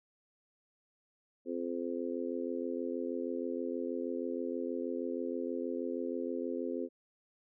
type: harmonic tone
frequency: 86.3 Hz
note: F2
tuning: 20 cents flat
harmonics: 3 / 4 / 5 / 6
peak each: -38 / -39 / -40 / -41 dBFS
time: 1.45-6.89 s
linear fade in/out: 50 ms
effects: none